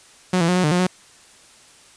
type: tone with pitch steps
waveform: sawtooth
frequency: 183 / 167.2 / 180.4 / 182.7 / 150.7 / 178.4 / 183.1 Hz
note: F#3 / E3 / F#3 / F#3 / D3 / F3 / F#3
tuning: -19 / +25 / -44 / -22 / +45 / +37 / -18 cents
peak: -12 dBFS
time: 0.33-0.869 s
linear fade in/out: 5 ms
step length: 77 ms
effects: white hiss -49 dBFS RMS until 1.96 s + resampled to 22050 Hz